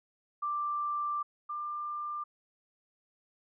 sine tone pair in turn, 1179 / 1192 Hz, D6 / D6, +6 / +25 cents, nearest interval unison, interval 19 cents, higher second, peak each -30 / -34 dBFS, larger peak first, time 0.42-1.23 / 1.49-2.24 s, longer first, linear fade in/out 10 ms, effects none

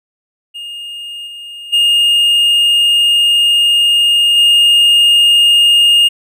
triangle tone with level steps, 2837 Hz, F7, 27 cents sharp, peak -22 / -25 / -6 / -4 dBFS, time 0.54-6.09 s, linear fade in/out 20 ms, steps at 1.26 / 1.72 / 4.36 s, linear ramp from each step 20 ms, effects none

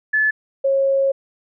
sine tone pair in turn, 1729 / 544.6 Hz, A6 / C#5, -31 / -31 cents, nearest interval octave + minor sixth, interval 2000 cents, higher first, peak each -14 dBFS, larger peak neither, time 0.13-0.31 / 0.64-1.12 s, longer second, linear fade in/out 10 ms, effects none

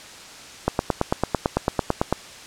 click train, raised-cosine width 1 ms, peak -4 dBFS, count 14, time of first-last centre 0.68-2.126 s, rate 8.99 Hz, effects white hiss -41 dBFS RMS until 2.46 s + low-pass 7000 Hz 12 dB/octave

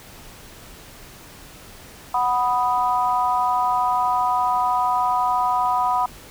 sine chord, B major, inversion second, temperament equal, 740 / 987.8 / 1244.5 Hz, F#5 / B5 / D#6, 0 / 0 / 0 cents, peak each -22 / -20 / -25 dBFS, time 2.14-6.06 s, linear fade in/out 5 ms, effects pink hiss -43 dBFS RMS until 6.3 s

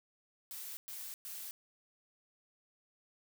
blue noise bursts, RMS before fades -45 dBFS, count 3, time 0.51-1.51 s, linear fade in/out 0 ms, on 260 ms, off 110 ms, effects none

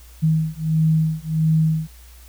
sine beating tone pair, 157.7 / 159.2 Hz, D#3 / D#3, +24 / +40 cents, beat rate 1.5 Hz, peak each -19 dBFS, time 0.22-1.88 s, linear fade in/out 20 ms, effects added 60 Hz sine -42 dBFS peak until 2.28 s + white hiss -50 dBFS RMS until 2.28 s

